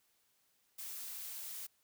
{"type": "noise", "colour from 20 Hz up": "blue", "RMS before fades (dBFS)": -45, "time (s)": [0.78, 1.67], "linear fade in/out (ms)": 10, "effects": ["white hiss -75 dBFS RMS until 1.83 s"]}